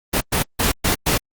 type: noise bursts at uneven times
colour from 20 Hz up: pink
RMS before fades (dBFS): -18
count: 5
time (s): 0.13-0.21 / 0.32-0.43 / 0.59-0.72 / 0.84-0.95 / 1.06-1.18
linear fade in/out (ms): 10
effects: Opus 32 kbps